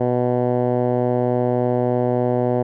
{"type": "tone with low-pass filter", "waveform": "10% pulse", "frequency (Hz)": 123.47, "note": "B2", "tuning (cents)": 0, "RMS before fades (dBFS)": -19, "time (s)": [0, 2.63], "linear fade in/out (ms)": 10, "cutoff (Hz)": 660, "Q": 1.4, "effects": []}